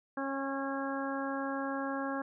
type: harmonic tone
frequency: 273.2 Hz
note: C#4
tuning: 25 cents flat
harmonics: 1 / 2 / 3 / 4 / 5 / 6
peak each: -36 / -39 / -41 / -41 / -44 / -42 dBFS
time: 0.17-2.22 s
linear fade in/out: 5 ms
effects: none